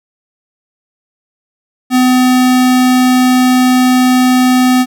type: tone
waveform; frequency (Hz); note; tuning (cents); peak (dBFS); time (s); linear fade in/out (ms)
square; 253.3; B3; +44; -7; 1.9-4.86; 50
effects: none